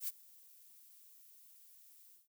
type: noise with ADSR envelope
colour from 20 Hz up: violet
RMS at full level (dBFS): -37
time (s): 0-2.28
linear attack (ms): 79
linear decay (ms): 29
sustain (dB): -24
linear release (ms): 160
effects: none